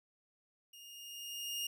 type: tone with level ramp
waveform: sawtooth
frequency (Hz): 2838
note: F7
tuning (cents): +27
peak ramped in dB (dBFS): -50 to -32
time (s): 0.73-1.67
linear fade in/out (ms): 5
effects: none